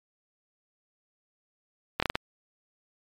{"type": "slowing click train", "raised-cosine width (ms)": 0.3, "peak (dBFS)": -8, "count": 5, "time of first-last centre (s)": [2, 2.155], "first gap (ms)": 25, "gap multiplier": 1.3, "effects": ["MP3 96 kbps"]}